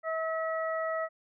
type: harmonic tone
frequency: 645 Hz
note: E5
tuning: 38 cents flat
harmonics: 1 / 2 / 3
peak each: -31 / -35 / -38 dBFS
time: 0.03-1.09 s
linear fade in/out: 50 ms
effects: none